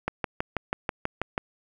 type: click train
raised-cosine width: 0.5 ms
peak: -11 dBFS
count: 9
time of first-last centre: 0.08-1.379 s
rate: 6.16 Hz
effects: 8-bit